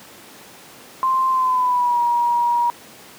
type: tone with pitch glide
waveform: sine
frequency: 1046.5 to 954.1 Hz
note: C6 to A#5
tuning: 0 to +40 cents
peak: -15 dBFS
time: 1.03-2.7 s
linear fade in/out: 0 ms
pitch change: -160 cents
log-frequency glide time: 1.3-2.01 s
effects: pink hiss -42 dBFS RMS until 3.18 s + high-pass 200 Hz 12 dB/octave